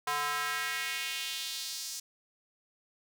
square tone with high-pass filter sweep, 146.2 Hz, D3, 7 cents flat, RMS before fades -35 dBFS, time 0.07-2 s, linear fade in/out 5 ms, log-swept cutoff 990 to 5900 Hz, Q 1.9, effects none

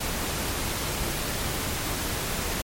pink noise, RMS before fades -29 dBFS, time 0-2.62 s, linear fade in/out 10 ms, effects MP3 64 kbps

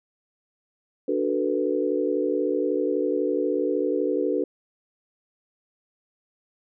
sine chord, B minor seventh, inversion first, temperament equal with one note detuned, 293.7 / 370 / 441.5 / 493.9 Hz, D4 / F#4 / A4 / B4, 0 / 0 / +6 / 0 cents, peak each -27 dBFS, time 1.08-4.44 s, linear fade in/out 5 ms, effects none

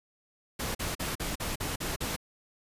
pink noise bursts, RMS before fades -33 dBFS, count 8, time 0.59-2.164 s, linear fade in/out 10 ms, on 160 ms, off 42 ms, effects resampled to 32000 Hz

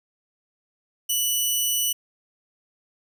10% pulse tone, 2960 Hz, F#7, in tune, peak -13 dBFS, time 1.09-1.93 s, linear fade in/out 10 ms, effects none

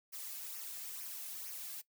blue noise with flanger, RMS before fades -45 dBFS, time 0.12-1.82 s, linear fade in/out 20 ms, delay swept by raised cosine 0.25 to 2.15 ms, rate 2.2 Hz, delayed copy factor -0.65, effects noise-tail reverb RT60 0.1 s tail -18 dB re dry

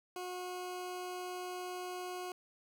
20% pulse tone, 362.5 Hz, F#4, 35 cents flat, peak -35 dBFS, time 0.16-2.32 s, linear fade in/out 2 ms, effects none

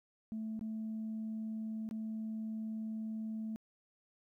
sine tone with dropouts, 219.8 Hz, A3, 2 cents flat, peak -36 dBFS, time 0.32-3.56 s, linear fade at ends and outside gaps 0 ms, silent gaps 0.593-0.611 / 1.89-1.911 s, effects tanh soft clip ceiling -34 dBFS + 13-bit

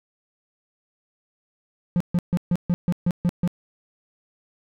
triangle tone bursts, 175.2 Hz, F3, 6 cents sharp, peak -15 dBFS, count 9, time 1.96-3.476 s, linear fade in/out 0 ms, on 44 ms, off 140 ms, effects none

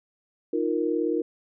sine chord, Eb suspended second, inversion none, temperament just, 311.1 / 350 / 466.7 Hz, Eb4 / F4 / Bb4, 0 / +4 / +2 cents, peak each -27 dBFS, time 0.53-1.22 s, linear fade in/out 5 ms, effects none

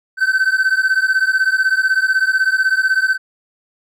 triangle beating tone pair, 1526 / 1542 Hz, G6 / G6, -47 / -29 cents, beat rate 16 Hz, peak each -14 dBFS, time 0.17-3.18 s, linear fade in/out 50 ms, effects none

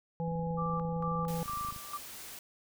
harmonic tone, 166.4 Hz, E3, 17 cents sharp, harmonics 1 / 3 / 5, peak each -33 / -38 / -40 dBFS, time 0.2-1.43 s, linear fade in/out 0 ms
click train, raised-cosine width 5 ms, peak -35 dBFS, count 40, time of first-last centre 0.28-1.763 s, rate 26.3 Hz
sine tone with tremolo, 1174.7 Hz, D6, in tune, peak -34 dBFS, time 0.57-1.98 s, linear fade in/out 20 ms, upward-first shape square, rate 2.2 Hz, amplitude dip 80%
white noise, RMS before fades -46 dBFS, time 1.28-2.39 s, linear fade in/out 2 ms
effects none

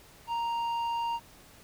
sine tone with tanh clipping, 932.3 Hz, A#5, in tune, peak -30 dBFS, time 0.27-1.2 s, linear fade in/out 50 ms, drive 8 dB, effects pink hiss -55 dBFS RMS until 1.63 s

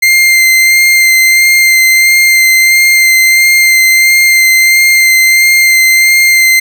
40% pulse tone with vibrato, 2093 Hz, C7, in tune, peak -3 dBFS, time 0.02-6.6 s, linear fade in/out 10 ms, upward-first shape sine, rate 1.5 Hz, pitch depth 15 cents each way, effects none

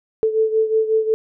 sine beating tone pair, 438.9 / 444.4 Hz, A4 / A4, -4 / +17 cents, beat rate 5.5 Hz, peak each -16 / -21 dBFS, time 0.23-1.14 s, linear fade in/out 0 ms, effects none

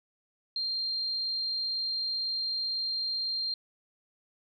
sine tone, 4186 Hz, C8, in tune, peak -29 dBFS, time 0.56-3.54 s, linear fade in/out 2 ms, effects none

